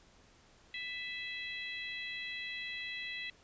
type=harmonic tone with a mistuned harmonic; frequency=663 Hz; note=E5; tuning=10 cents sharp; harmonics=3 / 4 / 5 / 6; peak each=-42 / -44 / -46 / -48 dBFS; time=0.74-3.3 s; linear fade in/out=2 ms; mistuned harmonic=4; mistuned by=-25 cents; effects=pink hiss -63 dBFS RMS until 3.43 s + resampled to 16000 Hz